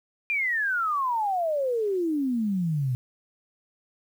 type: exponential sweep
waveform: sine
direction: down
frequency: 2435 to 121.4 Hz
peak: -23 dBFS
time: 0.3-2.95 s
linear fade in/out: 0 ms
effects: 9-bit